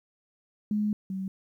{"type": "tone pair in turn", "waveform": "sine", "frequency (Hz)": [210, 190.78], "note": ["G#3", "G3"], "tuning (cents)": [19, -47], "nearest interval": "major second", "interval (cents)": 166, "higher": "first", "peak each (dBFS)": [-24, -30], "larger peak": "first", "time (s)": [[0.71, 0.93], [1.1, 1.28]], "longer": "first", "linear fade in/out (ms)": 2, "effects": ["11-bit"]}